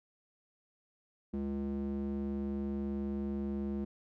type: tone with band-pass filter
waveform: square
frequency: 69.3 Hz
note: C#2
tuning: in tune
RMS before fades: -36 dBFS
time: 1.33-3.85 s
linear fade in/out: 10 ms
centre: 260 Hz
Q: 5.1
effects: none